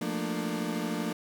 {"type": "chord", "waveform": "35% pulse", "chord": "Bb major seventh", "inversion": "second", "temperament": "equal with one note detuned", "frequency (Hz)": [174.61, 220, 233.1, 298.6], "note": ["F3", "A3", "Bb3", "D4"], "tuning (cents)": [0, 0, 0, 29], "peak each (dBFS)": -34, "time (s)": [0.01, 1.13], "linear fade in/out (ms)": 5, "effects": []}